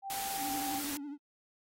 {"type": "tone", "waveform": "sine", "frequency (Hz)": 784, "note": "G5", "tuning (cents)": 0, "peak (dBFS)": -37, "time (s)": [0.02, 0.82], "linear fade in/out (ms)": 50}
{"type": "noise", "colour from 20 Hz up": "white", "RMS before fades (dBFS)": -39, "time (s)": [0.1, 0.97], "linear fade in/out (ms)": 0}
{"type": "tone with vibrato", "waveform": "triangle", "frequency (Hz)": 287, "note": "D4", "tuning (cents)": -40, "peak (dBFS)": -37, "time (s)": [0.37, 1.18], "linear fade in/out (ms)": 50, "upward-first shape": "triangle", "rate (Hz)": 12, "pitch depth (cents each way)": 83}
{"effects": ["AAC 48 kbps"]}